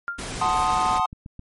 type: tone with exponential decay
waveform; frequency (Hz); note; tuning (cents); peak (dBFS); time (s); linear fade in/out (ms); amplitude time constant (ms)
sine; 1396.9; F6; 0; -22; 0.08-0.31; 0; 48
type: noise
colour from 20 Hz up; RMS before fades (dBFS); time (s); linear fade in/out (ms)
pink; -32; 0.18-0.99; 10
type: chord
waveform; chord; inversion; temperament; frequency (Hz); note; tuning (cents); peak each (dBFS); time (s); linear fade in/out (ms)
triangle; F# diminished seventh; none; equal; 740 / 880 / 1046.5 / 1244.5; F#5 / A5 / C6 / Eb6; 0 / 0 / 0 / 0; -23; 0.41-1.06; 5
type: click train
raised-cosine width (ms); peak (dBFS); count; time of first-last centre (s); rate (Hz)
5; -25; 7; 0.6-1.394; 7.56
effects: MP3 48 kbps